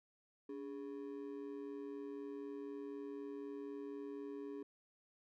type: ring-modulated tone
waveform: triangle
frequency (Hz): 349.2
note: F4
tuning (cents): 0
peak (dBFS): -39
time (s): 0.49-4.63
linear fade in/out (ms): 5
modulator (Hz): 62
effects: none